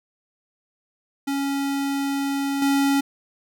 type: tone with level steps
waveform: square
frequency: 277.8 Hz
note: C#4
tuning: 4 cents sharp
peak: -23 / -18 dBFS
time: 1.27-3.01 s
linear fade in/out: 10 ms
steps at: 2.62 s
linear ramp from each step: 2 ms
effects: none